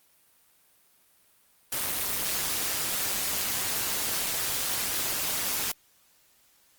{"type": "noise with amplitude modulation", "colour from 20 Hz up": "white", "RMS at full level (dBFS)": -26, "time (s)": [1.72, 5.72], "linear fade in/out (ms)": 5, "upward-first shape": "sine", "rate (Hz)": 196, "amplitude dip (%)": 70, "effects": ["white hiss -63 dBFS RMS until 6.78 s", "Opus 32 kbps"]}